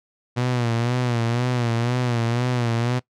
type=tone with vibrato; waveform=sawtooth; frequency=120.4 Hz; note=B2; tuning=44 cents flat; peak=-16 dBFS; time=0.36-3 s; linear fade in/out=20 ms; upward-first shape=sine; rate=2 Hz; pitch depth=74 cents each way; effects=noise-tail reverb RT60 0.1 s tail -20 dB re dry + low-pass 6000 Hz 12 dB/octave